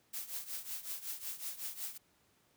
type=noise with tremolo; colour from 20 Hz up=blue; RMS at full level=-39 dBFS; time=0.13-1.98 s; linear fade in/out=10 ms; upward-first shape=triangle; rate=5.4 Hz; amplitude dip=85%; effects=pink hiss -71 dBFS RMS until 2.56 s + high-pass 80 Hz 12 dB/octave